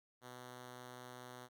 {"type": "tone", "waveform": "5% pulse", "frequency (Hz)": 124.7, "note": "B2", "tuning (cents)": 17, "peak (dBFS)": -39, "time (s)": [0.21, 1.49], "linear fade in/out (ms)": 50, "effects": []}